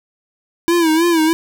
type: tone with vibrato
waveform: square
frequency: 329.6 Hz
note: E4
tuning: in tune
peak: -12 dBFS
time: 0.68-1.33 s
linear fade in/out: 0 ms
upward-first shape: sine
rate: 3.2 Hz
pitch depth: 93 cents each way
effects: none